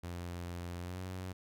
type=tone with pitch glide; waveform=sawtooth; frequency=87.31 to 92.45 Hz; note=F2 to F#2; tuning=0 to -1 cents; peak=-36 dBFS; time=0.03-1.33 s; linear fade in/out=10 ms; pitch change=+99 cents; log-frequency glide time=0.79-1.01 s; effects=none